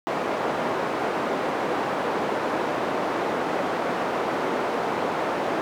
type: band-pass noise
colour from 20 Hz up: white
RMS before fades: -26 dBFS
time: 0.07-5.61 s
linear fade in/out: 0 ms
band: 260 to 840 Hz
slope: 12 dB/octave
effects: none